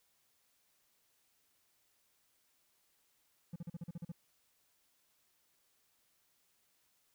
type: tone bursts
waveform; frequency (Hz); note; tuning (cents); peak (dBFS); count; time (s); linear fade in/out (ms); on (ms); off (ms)
triangle; 170; F3; -46; -38; 9; 3.53-4.119; 5; 29; 41
effects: white hiss -75 dBFS RMS until 7.14 s